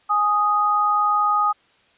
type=tone pair together; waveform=sine; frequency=832.2 / 1244.5 Hz; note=G#5 / D#6; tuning=+3 / 0 cents; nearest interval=perfect fifth; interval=697 cents; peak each=-22 / -17 dBFS; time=0.09-1.53 s; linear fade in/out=20 ms; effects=white hiss -58 dBFS RMS until 1.97 s + resampled to 8000 Hz